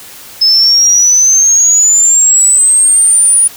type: exponential sweep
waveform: sine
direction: up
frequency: 5180 to 9700 Hz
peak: -4 dBFS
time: 0.41-3.48 s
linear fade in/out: 10 ms
effects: white hiss -32 dBFS RMS until 3.56 s

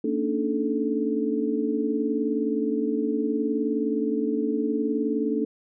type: tone cluster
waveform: sine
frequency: 229.8 / 281.3 / 300.6 / 435.2 Hz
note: A#3 / C#4 / D4 / A4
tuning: -25 / +26 / +40 / -19 cents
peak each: -28 dBFS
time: 0.04-5.45 s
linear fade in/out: 5 ms
effects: none

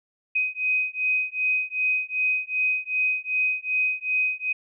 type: beating tone pair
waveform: sine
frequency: 2511 / 2513.6 Hz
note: D#7 / D#7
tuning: +15 / +17 cents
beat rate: 2.6 Hz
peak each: -25 dBFS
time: 0.35-4.53 s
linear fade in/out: 10 ms
effects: none

